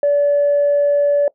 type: tone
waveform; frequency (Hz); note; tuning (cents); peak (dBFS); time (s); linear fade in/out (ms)
sine; 576; D5; -34; -10; 0.03-1.28; 2
effects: noise-tail reverb RT60 0.1 s tail -20 dB re dry + tanh soft clip ceiling -8 dBFS